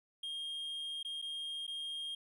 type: tone with dropouts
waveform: triangle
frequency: 3227 Hz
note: G7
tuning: 50 cents sharp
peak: -37 dBFS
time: 0.23-2.15 s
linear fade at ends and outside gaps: 5 ms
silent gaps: 1.03-1.048 / 1.217-1.223 / 1.668-1.677 s
effects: none